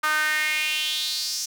sawtooth tone with high-pass filter sweep, 306.5 Hz, D#4, 26 cents flat, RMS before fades -25 dBFS, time 0.03-1.46 s, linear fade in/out 10 ms, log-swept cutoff 1300 to 5900 Hz, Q 4.4, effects none

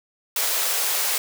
white high-pass noise, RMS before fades -23 dBFS, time 0.36-1.18 s, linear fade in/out 2 ms, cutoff 410 Hz, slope 48 dB/octave, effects none

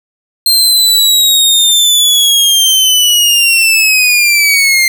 sawtooth linear sweep, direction down, 4186 to 2093 Hz, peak -3 dBFS, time 0.46-4.88 s, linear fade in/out 2 ms, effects none

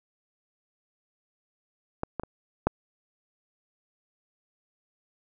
clicks, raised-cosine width 1 ms, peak -14 / -16 / -22 / -7 dBFS, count 4, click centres 2.034 / 2.197 / 2.235 / 2.67 s, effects none

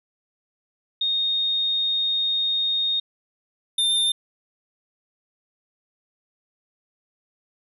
sine / square tone pair in turn, 3700 / 3603 Hz, A#7 / A7, -14 / +40 cents, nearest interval unison, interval 46 cents, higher first, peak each -20 / -19 dBFS, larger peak second, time 1.01-3 / 3.78-4.12 s, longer first, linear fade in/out 5 ms, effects resampled to 32000 Hz

